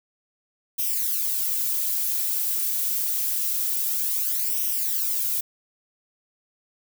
violet noise with flanger, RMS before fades -25 dBFS, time 0.78-5.41 s, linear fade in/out 10 ms, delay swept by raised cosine 0.34 to 4.44 ms, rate 0.26 Hz, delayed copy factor +0.7, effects none

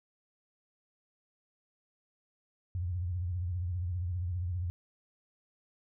sine tone with vibrato, 88.8 Hz, F2, 29 cents sharp, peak -31 dBFS, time 2.75-4.7 s, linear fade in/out 0 ms, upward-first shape triangle, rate 15 Hz, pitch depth 130 cents each way, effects none

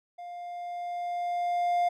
triangle tone with level ramp, 703 Hz, F5, 11 cents sharp, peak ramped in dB -37 to -20 dBFS, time 0.18-1.89 s, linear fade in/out 10 ms, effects none

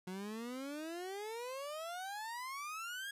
30% pulse exponential sweep, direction up, 180.2 to 1661.2 Hz, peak -39 dBFS, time 0.07-3.11 s, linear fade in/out 5 ms, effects resampled to 32000 Hz

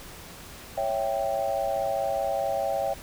sine chord, C# diminished, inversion none, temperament equal, 554.4 / 659.3 / 784 Hz, C#5 / E5 / G5, 0 / 0 / 0 cents, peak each -29 dBFS, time 0.77-2.94 s, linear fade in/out 10 ms, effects pink hiss -44 dBFS RMS until 3.02 s

